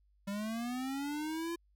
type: linear sweep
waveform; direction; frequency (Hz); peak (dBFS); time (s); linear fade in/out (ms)
square; up; 196 to 343.2; -36; 0.27-1.56; 10
effects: added 50 Hz sine -66 dBFS peak until 1.75 s